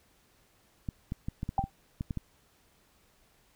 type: clicks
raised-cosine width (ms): 5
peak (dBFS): -21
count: 10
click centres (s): 0.888 / 1.121 / 1.285 / 1.431 / 1.491 / 1.592 / 1.64 / 2.009 / 2.108 / 2.173
type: tone with exponential decay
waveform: sine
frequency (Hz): 784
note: G5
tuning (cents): 0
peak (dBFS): -21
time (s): 1.58-1.7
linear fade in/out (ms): 2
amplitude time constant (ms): 24
effects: pink hiss -66 dBFS RMS until 3.55 s